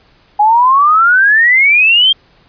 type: exponential sweep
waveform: sine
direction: up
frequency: 820 to 3231 Hz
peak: -5 dBFS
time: 0.39-2.13 s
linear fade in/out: 10 ms
effects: pink hiss -49 dBFS RMS until 2.48 s + resampled to 11025 Hz